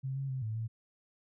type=tone with pitch steps; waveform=sine; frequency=133.3 / 136.5 / 131.1 / 109.5 / 112.5 Hz; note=C3 / C#3 / C3 / A2 / A2; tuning=+33 / -26 / +4 / -8 / +39 cents; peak=-33 dBFS; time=0.03-0.68 s; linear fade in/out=20 ms; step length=130 ms; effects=none